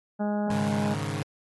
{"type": "harmonic tone", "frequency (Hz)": 207.5, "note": "G#3", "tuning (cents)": -1, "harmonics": [1, 2, 3, 4, 5, 6, 7, 8], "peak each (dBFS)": [-26, -37, -32, -35, -48, -47, -44, -52], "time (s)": [0.19, 0.95], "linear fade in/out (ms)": 20}
{"type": "chord", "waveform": "sawtooth", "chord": "Ab suspended fourth", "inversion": "none", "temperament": "equal", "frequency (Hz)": [103.83, 138.59, 155.56], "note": ["Ab2", "Db3", "Eb3"], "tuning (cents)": [0, 0, 0], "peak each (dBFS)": -29, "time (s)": [0.5, 1.23], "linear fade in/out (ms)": 5}
{"effects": ["AAC 32 kbps"]}